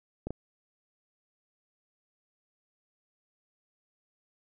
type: clicks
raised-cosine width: 2 ms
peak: -21 dBFS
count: 2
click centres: 0.27 / 0.306 s
effects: none